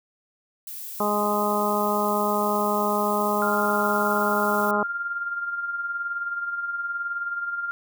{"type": "noise", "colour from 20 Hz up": "violet", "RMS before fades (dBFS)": -36, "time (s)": [0.67, 4.71], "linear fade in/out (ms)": 2}
{"type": "harmonic tone", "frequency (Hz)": 207.7, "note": "G#3", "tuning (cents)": 0, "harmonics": [1, 2, 3, 4, 5, 6], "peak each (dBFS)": [-28, -28, -28, -28, -28, -28], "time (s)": [1, 4.83], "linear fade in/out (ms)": 2}
{"type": "tone with tremolo", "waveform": "sine", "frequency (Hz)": 1397, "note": "F6", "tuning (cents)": 0, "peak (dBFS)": -24, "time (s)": [3.42, 7.71], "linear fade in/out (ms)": 0, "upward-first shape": "sine", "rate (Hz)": 19, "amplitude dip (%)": 50}
{"effects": []}